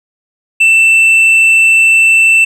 triangle tone with tanh clipping, 2667 Hz, E7, 20 cents sharp, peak -5 dBFS, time 0.6-2.45 s, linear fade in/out 10 ms, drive 8 dB, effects none

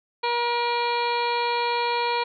harmonic tone with a mistuned harmonic, 476.8 Hz, A#4, 39 cents sharp, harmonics 1 / 2 / 3 / 4 / 5 / 6 / 7 / 8 / 9, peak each -28 / -24 / -36 / -38 / -31 / -41 / -38 / -38 / -34 dBFS, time 0.23-2.24 s, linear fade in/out 10 ms, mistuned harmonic 8, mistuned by +35 cents, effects none

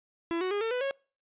45% pulse tone with pitch steps, 335.9 / 370.6 / 408.8 / 451 / 497.5 / 548.8 Hz, E4 / F#4 / G#4 / A4 / B4 / C#5, +33 / +3 / -27 / +43 / +13 / -17 cents, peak -28 dBFS, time 0.31-0.91 s, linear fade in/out 0 ms, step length 100 ms, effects noise-tail reverb RT60 0.4 s tail -26 dB re dry + resampled to 8000 Hz

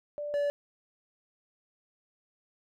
sine / triangle tone pair in turn, 587.3 / 576.5 Hz, D5 / D5, 0 / -32 cents, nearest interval unison, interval 32 cents, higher first, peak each -33 / -24 dBFS, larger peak second, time 0.18-0.34 / 0.34-0.5 s, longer neither, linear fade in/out 0 ms, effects none

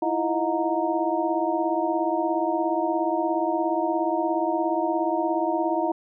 sine tone cluster, 322.9 / 339.9 / 627 / 718 / 929 Hz, E4 / F4 / D#5 / F5 / A#5, -36 / -47 / +13 / +48 / -6 cents, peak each -28 dBFS, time 0.02-5.92 s, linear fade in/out 5 ms, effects none

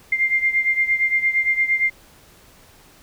sine beating tone pair, 2100 / 2108.7 Hz, C7 / C7, +6 / +13 cents, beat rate 8.7 Hz, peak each -18 / -22 dBFS, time 0.12-1.9 s, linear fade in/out 5 ms, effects pink hiss -50 dBFS RMS until 3.02 s

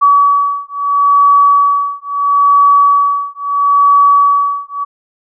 sine beating tone pair, 1138 / 1138.75 Hz, C#6 / C#6, +45 / +46 cents, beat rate 0.75 Hz, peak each -10 dBFS, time 0.01-4.85 s, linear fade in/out 20 ms, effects none

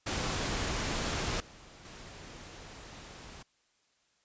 pink noise with level steps, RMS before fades -33 / -53 / -48 dBFS, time 0.06-3.43 s, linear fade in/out 10 ms, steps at 1.4 / 1.85 s, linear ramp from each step 2 ms, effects white hiss -72 dBFS RMS until 4.24 s + resampled to 16000 Hz

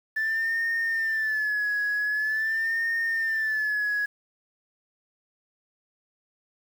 sine tone with vibrato, 1751 Hz, A6, 9 cents flat, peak -22 dBFS, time 0.16-4.06 s, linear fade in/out 10 ms, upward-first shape sine, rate 0.45 Hz, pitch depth 78 cents each way, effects tanh soft clip ceiling -21 dBFS + 8-bit

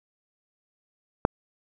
click, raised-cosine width 1 ms, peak -4 dBFS, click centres 1.251 s, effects none

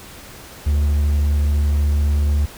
triangle tone, 73.1 Hz, D2, 7 cents flat, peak -12 dBFS, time 0.66-2.46 s, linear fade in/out 10 ms, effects pink hiss -39 dBFS RMS until 2.57 s

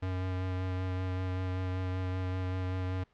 square tone with vibrato, 92.5 Hz, F#2, in tune, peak -32 dBFS, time 0.02-3.04 s, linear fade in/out 10 ms, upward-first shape sine, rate 5.2 Hz, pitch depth 14 cents each way, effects pink hiss -69 dBFS RMS until 3.13 s + low-pass 3000 Hz 12 dB/octave

